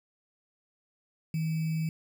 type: tone with sample-and-hold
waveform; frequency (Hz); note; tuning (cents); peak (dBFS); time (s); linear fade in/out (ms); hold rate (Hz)
sine; 160; D#3; +49; -27; 1.34-1.89; 2; 2450
effects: none